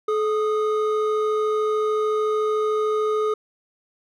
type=tone pair together; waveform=triangle; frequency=430.1 / 1236.7 Hz; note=A4 / D#6; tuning=-39 / -11 cents; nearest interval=octave + tritone; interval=1828 cents; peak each=-18 / -25 dBFS; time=0.08-3.34 s; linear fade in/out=5 ms; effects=none